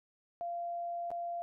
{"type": "tone with dropouts", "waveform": "sine", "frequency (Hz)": 690, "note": "F5", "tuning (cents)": -21, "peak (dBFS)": -35, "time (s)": [0.41, 1.42], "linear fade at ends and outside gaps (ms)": 0, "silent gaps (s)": [1.105, 1.115], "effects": []}